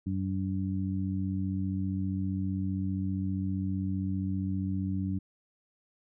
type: harmonic tone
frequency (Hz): 95.2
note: F#2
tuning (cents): +50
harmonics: 1 / 2 / 3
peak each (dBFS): -32 / -32 / -36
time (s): 0.06-5.19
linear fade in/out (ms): 10
effects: none